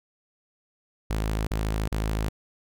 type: tone bursts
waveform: sawtooth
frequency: 53.5 Hz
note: A1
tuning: 48 cents flat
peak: -21 dBFS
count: 3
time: 1.1-2.288 s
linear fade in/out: 5 ms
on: 370 ms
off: 39 ms
effects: none